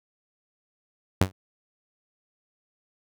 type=tone with exponential decay; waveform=sawtooth; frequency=94.1 Hz; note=F#2; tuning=30 cents sharp; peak=-10 dBFS; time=1.21-1.32 s; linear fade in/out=5 ms; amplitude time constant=22 ms; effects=none